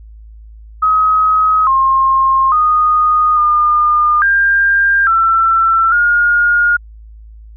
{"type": "tone with pitch steps", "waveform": "sine", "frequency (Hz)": [1269, 1066, 1236, 1211, 1598, 1341, 1426], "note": ["D#6", "C6", "D#6", "D#6", "G6", "E6", "F6"], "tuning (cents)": [34, 32, -12, -47, 33, 29, 36], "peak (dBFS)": -8, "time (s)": [0.82, 6.77], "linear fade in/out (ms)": 10, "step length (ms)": 850, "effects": ["added 54 Hz sine -33 dBFS peak until 7.56 s"]}